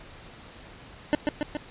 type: tone with echo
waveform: 25% pulse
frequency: 298.1 Hz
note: D4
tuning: 26 cents sharp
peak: -15 dBFS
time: 1.13-1.15 s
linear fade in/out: 0 ms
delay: 140 ms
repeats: 3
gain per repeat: -3 dB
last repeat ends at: 1.57 s
effects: pink hiss -47 dBFS RMS until 1.7 s + resampled to 8000 Hz